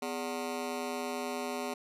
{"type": "ring-modulated tone", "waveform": "20% pulse", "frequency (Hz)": 330.6, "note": "E4", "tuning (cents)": 5, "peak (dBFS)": -26, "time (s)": [0.02, 1.74], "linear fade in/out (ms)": 5, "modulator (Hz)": 80.4, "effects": ["resampled to 32000 Hz"]}